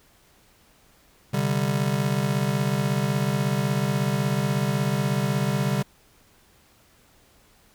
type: chord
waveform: square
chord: C suspended second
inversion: none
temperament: just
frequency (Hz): 130.81 / 147.16 / 196.22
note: C3 / D3 / G3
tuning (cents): 0 / +4 / +2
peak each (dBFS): -27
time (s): 1.33-5.83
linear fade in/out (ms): 10
effects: pink hiss -58 dBFS RMS until 7.74 s